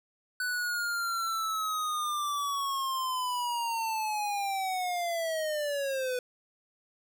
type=linear sweep; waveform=square; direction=down; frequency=1496 to 493.9 Hz; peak=-30 dBFS; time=0.4-6.19 s; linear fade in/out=2 ms; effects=none